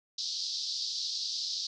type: band-pass noise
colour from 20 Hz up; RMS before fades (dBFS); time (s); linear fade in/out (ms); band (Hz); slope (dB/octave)
white; -35; 0.18-1.67; 5; 3900 to 5300; 48
effects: none